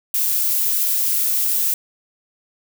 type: noise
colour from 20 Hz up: violet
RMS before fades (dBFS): -19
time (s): 0.14-1.74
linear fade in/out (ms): 2
effects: none